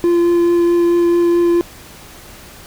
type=tone with vibrato; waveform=triangle; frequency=344.8 Hz; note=F4; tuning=22 cents flat; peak=-8 dBFS; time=0.04-1.61 s; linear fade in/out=0 ms; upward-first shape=triangle; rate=4.6 Hz; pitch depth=10 cents each way; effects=pink hiss -38 dBFS RMS until 2.66 s